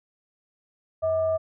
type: tone with frequency modulation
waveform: sine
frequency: 641 Hz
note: E5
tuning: 49 cents flat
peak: -21 dBFS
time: 1.02-1.38 s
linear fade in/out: 20 ms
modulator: 549 Hz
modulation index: 0.29
effects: none